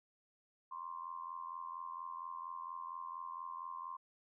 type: tone with amplitude modulation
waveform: sine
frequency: 1054 Hz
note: C6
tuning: 12 cents sharp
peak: -39 dBFS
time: 0.71-3.97 s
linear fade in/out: 10 ms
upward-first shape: sine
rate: 84.3 Hz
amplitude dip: 80%
effects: none